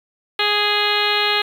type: harmonic tone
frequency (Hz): 415.3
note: G#4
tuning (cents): 0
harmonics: 1 / 2 / 3 / 4 / 5 / 6 / 7 / 8 / 9 / 10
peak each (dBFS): -25 / -25 / -25 / -25 / -25 / -25 / -25 / -25 / -25 / -25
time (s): 0.39-1.42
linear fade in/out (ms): 5
effects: 7-bit